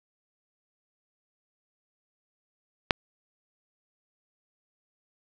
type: click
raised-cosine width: 0.3 ms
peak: -3 dBFS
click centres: 2.908 s
effects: none